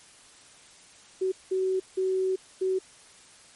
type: tone bursts at uneven times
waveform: sine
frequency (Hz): 376.7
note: F#4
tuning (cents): +31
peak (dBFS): -23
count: 4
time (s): 1.21-1.32 / 1.51-1.8 / 1.97-2.36 / 2.61-2.79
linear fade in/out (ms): 10
effects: white hiss -53 dBFS RMS until 3.55 s + MP3 48 kbps